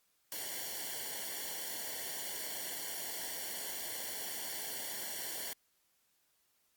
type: noise with comb filter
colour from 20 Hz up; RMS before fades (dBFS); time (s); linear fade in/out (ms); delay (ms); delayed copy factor
white; -41; 0.32-5.53; 0; 0.79; -0.85
effects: white hiss -75 dBFS RMS until 6.76 s + Opus 48 kbps